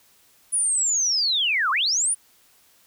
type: linear two-way sweep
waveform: sine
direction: down then up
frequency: 9956 to 1030 to 9956 Hz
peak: -19 dBFS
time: 0.52-2.15 s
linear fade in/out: 20 ms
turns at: 1.71 s
effects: white hiss -58 dBFS RMS until 2.86 s